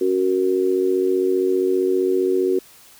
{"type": "tone with amplitude modulation", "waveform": "sine", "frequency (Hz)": 371.8, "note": "F#4", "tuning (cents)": 8, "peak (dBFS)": -12, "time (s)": [0.01, 2.59], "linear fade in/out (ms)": 5, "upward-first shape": "sine", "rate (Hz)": 95.2, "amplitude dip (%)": 85, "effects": ["white hiss -48 dBFS RMS until 2.99 s"]}